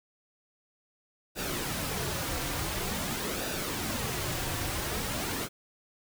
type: noise with flanger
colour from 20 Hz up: pink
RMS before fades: -33 dBFS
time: 1.35-5.49 s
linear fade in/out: 50 ms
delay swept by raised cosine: 0.93 to 4.83 ms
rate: 0.47 Hz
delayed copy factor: -0.5
effects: none